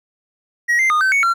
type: tone with pitch steps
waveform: triangle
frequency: 1902 / 2085 / 1227 / 1537 / 2224 / 1368 Hz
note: A#6 / C7 / D#6 / G6 / C#7 / F6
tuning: +34 / -7 / -25 / -35 / +5 / -36 cents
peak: -11 dBFS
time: 0.68-1.34 s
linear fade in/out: 20 ms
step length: 110 ms
effects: none